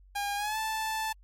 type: tone with pitch glide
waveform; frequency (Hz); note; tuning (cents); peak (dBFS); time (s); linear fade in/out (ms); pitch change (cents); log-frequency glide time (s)
sawtooth; 810 to 878.2; G#5 to A5; -43 to -4; -26; 0.15-1.13; 10; +139; 0.36-0.58
effects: added 47 Hz sine -53 dBFS peak until 1.23 s + MP3 64 kbps